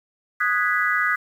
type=chord; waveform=sine; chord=G# minor seventh; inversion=second; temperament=equal with one note detuned; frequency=1244.5 / 1474.9 / 1661.2 / 1975.5 Hz; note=D#6 / F#6 / G#6 / B6; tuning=0 / -6 / 0 / 0 cents; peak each=-24 dBFS; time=0.4-1.16 s; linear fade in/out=10 ms; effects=8-bit